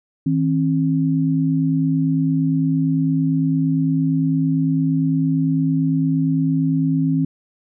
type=tone pair together; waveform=sine; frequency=159.59 / 268.4 Hz; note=D#3 / C4; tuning=+44 / +44 cents; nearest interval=major sixth; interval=900 cents; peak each=-18 dBFS; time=0.26-7.25 s; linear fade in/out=5 ms; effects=none